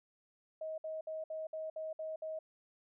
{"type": "tone bursts", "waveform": "sine", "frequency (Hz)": 632, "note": "D#5", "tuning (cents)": 27, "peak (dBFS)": -38, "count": 8, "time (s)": [0.61, 2.39], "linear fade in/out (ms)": 5, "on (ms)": 170, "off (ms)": 60, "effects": []}